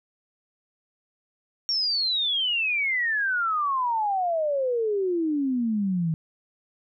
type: exponential sweep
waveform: sine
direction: down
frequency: 5590 to 156.4 Hz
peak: -22 dBFS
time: 1.69-6.14 s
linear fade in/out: 0 ms
effects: none